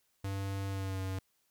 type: tone with pitch glide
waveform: square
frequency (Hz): 97.9 to 94.95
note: G2 to F#2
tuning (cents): -2 to +45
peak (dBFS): -35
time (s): 0.24-1.19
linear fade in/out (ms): 5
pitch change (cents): -53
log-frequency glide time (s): 0.68-1
effects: white hiss -75 dBFS RMS until 1.5 s